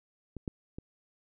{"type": "clicks", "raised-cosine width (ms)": 3, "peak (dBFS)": [-27, -21, -27], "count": 3, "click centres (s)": [0.367, 0.478, 0.785], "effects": []}